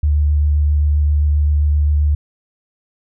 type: tone with vibrato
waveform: sine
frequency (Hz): 74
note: D2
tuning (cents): +14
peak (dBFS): -11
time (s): 0.03-2.15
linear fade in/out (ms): 5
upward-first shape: sine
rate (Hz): 7.6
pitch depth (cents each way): 14
effects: none